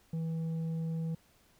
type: tone with tanh clipping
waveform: sine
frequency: 162.8 Hz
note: E3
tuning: 21 cents flat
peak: -33 dBFS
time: 0.13-1.15 s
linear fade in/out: 5 ms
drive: 5 dB
effects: pink hiss -66 dBFS RMS until 1.59 s